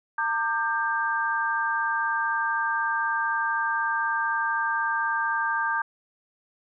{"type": "tone cluster", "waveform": "sine", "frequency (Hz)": [912, 1192, 1581], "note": ["A#5", "D6", "G6"], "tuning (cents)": [-38, 25, 14], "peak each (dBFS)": [-28, -29, -26], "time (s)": [0.18, 5.82], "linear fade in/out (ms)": 5, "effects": []}